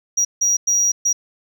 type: tone bursts at uneven times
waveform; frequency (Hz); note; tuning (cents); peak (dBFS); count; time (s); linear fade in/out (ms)
sine; 5750; F8; +50; -12; 4; 0.17-0.25 / 0.41-0.57 / 0.67-0.92 / 1.05-1.13; 10
effects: tanh soft clip ceiling -12 dBFS + 9-bit